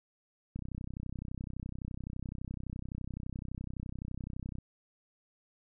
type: click train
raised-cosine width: 5 ms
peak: -27 dBFS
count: 129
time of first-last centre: 0.56-4.585 s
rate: 31.8 Hz
effects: none